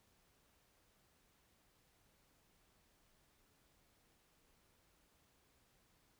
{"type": "silence", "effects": ["pink hiss -74 dBFS RMS until 6.19 s"]}